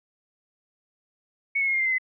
sine tone with pitch steps, 2217 / 2185 / 2154 / 2123 / 2093 / 2063 / 2033 Hz, C#7 / C#7 / C7 / C7 / C7 / C7 / B6, 0 / -26 / +50 / +25 / 0 / -25 / +50 cents, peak -21 dBFS, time 1.55-1.984 s, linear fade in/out 10 ms, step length 62 ms, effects none

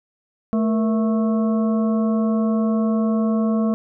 harmonic tone with a mistuned harmonic, 220 Hz, A3, in tune, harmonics 1 / 2 / 3 / 5 / 6, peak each -17 / -28 / -28 / -33 / -41 dBFS, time 0.53-3.74 s, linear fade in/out 0 ms, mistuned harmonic 2, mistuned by +110 cents, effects none

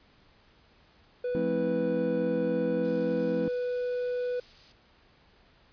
triangle tone, 493.9 Hz, B4, in tune, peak -26 dBFS, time 1.24-4.4 s, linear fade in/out 5 ms
triangle chord, F major seventh, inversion none, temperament just, 174.61 / 218.3 / 261.9 / 327.4 Hz, F3 / A3 / C4 / E4, 0 / -13 / +2 / -12 cents, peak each -32 dBFS, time 1.35-3.48 s, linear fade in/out 0 ms
violet noise, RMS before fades -42 dBFS, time 2.83-4.73 s, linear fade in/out 20 ms
effects pink hiss -61 dBFS RMS until 5.72 s + resampled to 11025 Hz

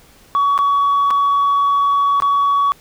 sine tone with dropouts, 1128 Hz, C#6, 30 cents sharp, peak -10 dBFS, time 0.35-2.72 s, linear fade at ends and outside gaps 0 ms, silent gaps 0.578-0.589 / 1.105-1.109 / 2.201-2.222 s, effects tanh soft clip ceiling -10 dBFS + pink hiss -48 dBFS RMS until 2.8 s

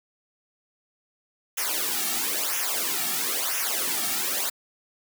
white noise with flanger, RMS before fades -27 dBFS, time 1.57-4.5 s, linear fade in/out 10 ms, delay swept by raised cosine 0.23 to 2.03 ms, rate 1 Hz, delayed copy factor -0.85, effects high-pass 200 Hz 12 dB/octave

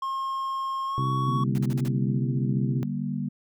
triangle tone with pitch glide, 1073 to 1116 Hz, C6 to C#6, +43 to +11 cents, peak -25 dBFS, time 0.02-1.44 s, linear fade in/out 5 ms, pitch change +68 cents, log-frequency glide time 0.86-1.05 s
harmonic tone, 66 Hz, C2, 16 cents sharp, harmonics 2 / 3 / 4 / 5 / 6, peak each -25 / -36 / -37 / -37 / -42 dBFS, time 0.98-2.83 s, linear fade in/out 0 ms
sine chord, G minor, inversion second, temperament equal with one note detuned, 146.83 / 196 / 238.3 Hz, D3 / G3 / Bb3, 0 / 0 / +38 cents, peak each -31 dBFS, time 1.27-3.29 s, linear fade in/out 10 ms
pink noise bursts, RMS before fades -41 dBFS, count 5, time 1.55-1.881 s, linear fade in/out 0 ms, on 31 ms, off 44 ms
effects none

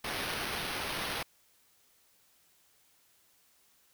violet noise with sample-and-hold, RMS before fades -36 dBFS, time 0.04-1.23 s, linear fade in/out 5 ms, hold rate 7350 Hz, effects white hiss -67 dBFS RMS until 3.93 s

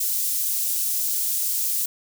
white high-pass noise, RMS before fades -24 dBFS, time 0-1.86 s, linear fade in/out 5 ms, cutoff 6900 Hz, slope 12 dB/octave, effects none

